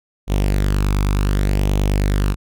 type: tone with flanger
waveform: sawtooth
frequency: 49.47 Hz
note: G1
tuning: 17 cents sharp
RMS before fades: -17 dBFS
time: 0.27-2.36 s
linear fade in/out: 50 ms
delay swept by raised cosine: 0.31 to 0.84 ms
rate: 0.67 Hz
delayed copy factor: +0.5
effects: none